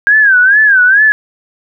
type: tone with vibrato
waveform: sine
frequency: 1600 Hz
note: G6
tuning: 35 cents sharp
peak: -4 dBFS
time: 0.07-1.12 s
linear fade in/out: 0 ms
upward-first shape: sine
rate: 2.3 Hz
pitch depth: 150 cents each way
effects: none